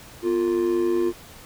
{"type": "tone with amplitude modulation", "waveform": "triangle", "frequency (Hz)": 349.8, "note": "F4", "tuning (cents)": 3, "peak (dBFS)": -14, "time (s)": [0.22, 1.13], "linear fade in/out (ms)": 50, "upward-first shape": "sine", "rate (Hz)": 101, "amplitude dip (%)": 70, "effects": ["pink hiss -45 dBFS RMS until 1.45 s"]}